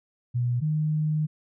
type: tone pair in turn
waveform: sine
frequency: 122 / 153.71 Hz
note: B2 / D#3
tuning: -21 / -21 cents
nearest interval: major third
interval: 400 cents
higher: second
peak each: -22 dBFS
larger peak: neither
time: 0.34-0.61 / 0.61-1.27 s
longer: second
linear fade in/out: 20 ms
effects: none